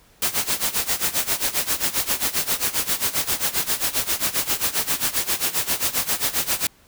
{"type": "noise with tremolo", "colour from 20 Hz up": "white", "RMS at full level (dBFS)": -20, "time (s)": [0.22, 6.67], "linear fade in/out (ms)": 2, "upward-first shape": "sine", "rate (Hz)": 7.5, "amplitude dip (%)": 85, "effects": ["pink hiss -55 dBFS RMS until 6.87 s"]}